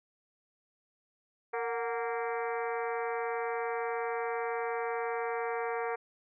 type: harmonic tone with a mistuned harmonic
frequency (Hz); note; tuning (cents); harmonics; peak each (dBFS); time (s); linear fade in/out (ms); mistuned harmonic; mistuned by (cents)
231.4; A#3; -13; 2 / 3 / 4 / 5 / 6 / 7 / 8 / 9 / 10; -34 / -38 / -40 / -42 / -44 / -45 / -46 / -47 / -48; 1.53-5.96; 10; 3; +93
effects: none